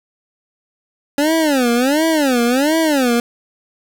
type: tone with vibrato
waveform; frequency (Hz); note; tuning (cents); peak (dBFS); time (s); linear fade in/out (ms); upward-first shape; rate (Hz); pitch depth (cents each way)
25% pulse; 277.2; C#4; 0; -9; 1.18-3.2; 2; sine; 1.4; 280
effects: 7-bit